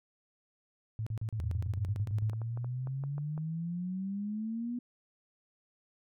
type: tone bursts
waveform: sine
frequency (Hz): 109.9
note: A2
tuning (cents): -2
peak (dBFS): -32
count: 12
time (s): 0.99-2.297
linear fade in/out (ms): 0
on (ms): 75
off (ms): 37
type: exponential sweep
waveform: sine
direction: up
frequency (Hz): 80.5 to 245.9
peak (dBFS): -33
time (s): 1.39-4.79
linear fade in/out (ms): 5
type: clicks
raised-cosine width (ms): 1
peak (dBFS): -33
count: 8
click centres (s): 2.333 / 2.417 / 2.574 / 2.645 / 2.872 / 3.038 / 3.181 / 3.378
effects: none